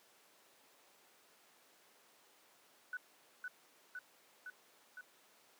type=tone with echo; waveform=sine; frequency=1489 Hz; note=F#6; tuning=11 cents sharp; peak=-39 dBFS; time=2.93-2.97 s; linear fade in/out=2 ms; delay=510 ms; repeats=4; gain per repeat=-2 dB; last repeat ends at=5.01 s; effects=pink hiss -66 dBFS RMS until 5.59 s + high-pass 400 Hz 12 dB/octave